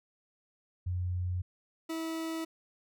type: tone pair in turn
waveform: sine / 40% pulse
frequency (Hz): 90.1 / 324.6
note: F#2 / E4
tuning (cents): -45 / -27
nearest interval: octave + minor seventh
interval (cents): 2218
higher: second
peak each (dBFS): -30 / -33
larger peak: first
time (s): 0.86-1.42 / 1.89-2.45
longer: neither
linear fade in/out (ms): 10
effects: none